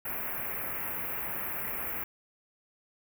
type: band-stop noise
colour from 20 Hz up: white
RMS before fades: -35 dBFS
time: 0.05-2.04 s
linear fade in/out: 5 ms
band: 2500 to 12000 Hz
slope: 48 dB/octave
effects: none